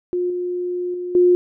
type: tone with level steps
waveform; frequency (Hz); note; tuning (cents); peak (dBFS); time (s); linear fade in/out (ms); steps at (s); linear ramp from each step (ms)
sine; 357; F4; +38; -18 / -21 / -24 / -10; 0.13-1.35; 0; 0.3 / 0.94 / 1.15; 2
effects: none